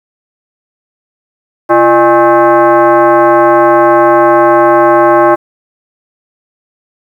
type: tone with frequency modulation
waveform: sine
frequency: 130.81 Hz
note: C3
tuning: in tune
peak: -3 dBFS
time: 1.69-5.36 s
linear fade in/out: 20 ms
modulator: 475 Hz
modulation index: 2.3
effects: 7-bit